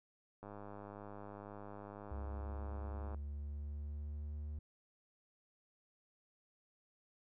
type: click train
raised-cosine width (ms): 1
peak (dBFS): -36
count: 278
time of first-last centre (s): 0.43-3.146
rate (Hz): 102
type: tone with pitch glide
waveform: triangle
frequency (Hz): 70 to 74.59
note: C#2 to D2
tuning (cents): +18 to +27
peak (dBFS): -39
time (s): 2.11-4.59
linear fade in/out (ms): 5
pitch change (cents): +109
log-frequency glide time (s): 2.29-4.44
effects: none